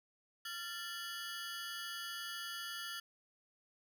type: ring-modulated tone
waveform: 20% pulse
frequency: 1572 Hz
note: G6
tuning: 4 cents sharp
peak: -34 dBFS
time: 0.45-3 s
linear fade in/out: 5 ms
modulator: 190 Hz
effects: none